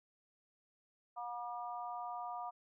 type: harmonic tone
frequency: 240 Hz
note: B3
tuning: 49 cents flat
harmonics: 3 / 4 / 5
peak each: -43 / -45 / -47 dBFS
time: 1.16-2.51 s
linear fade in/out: 20 ms
effects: none